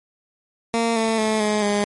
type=tone with pitch steps; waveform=15% pulse; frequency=230.4 / 223.8 / 217.5 / 211.3 / 205.3 Hz; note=A#3 / A3 / A3 / G#3 / G#3; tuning=-20 / +30 / -20 / +30 / -20 cents; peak=-12 dBFS; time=0.74-1.84 s; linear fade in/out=0 ms; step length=220 ms; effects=MP3 48 kbps